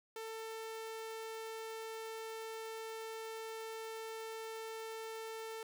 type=tone; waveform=sawtooth; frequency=445.8 Hz; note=A4; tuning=23 cents sharp; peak=-39 dBFS; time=0.16-5.63 s; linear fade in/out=2 ms; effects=none